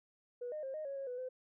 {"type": "tone with pitch steps", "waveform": "sine", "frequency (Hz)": [487.8, 611, 534, 618, 553, 546, 495.3, 511], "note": ["B4", "D#5", "C5", "D#5", "C#5", "C#5", "B4", "C5"], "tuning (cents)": [-21, -32, 35, -12, -4, -26, 5, -41], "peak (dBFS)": -38, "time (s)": [0.41, 1.29], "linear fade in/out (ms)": 10, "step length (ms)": 110, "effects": ["tanh soft clip ceiling -34 dBFS"]}